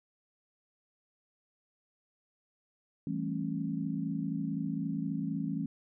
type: chord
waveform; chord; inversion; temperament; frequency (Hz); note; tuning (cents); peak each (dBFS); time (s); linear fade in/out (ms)
sine; A dominant seventh; second; equal with one note detuned; 164.81 / 196 / 220 / 272.7; E3 / G3 / A3 / C#4; 0 / 0 / 0 / -28; -36 / -38 / -38 / -36; 3.07-5.66; 2
effects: none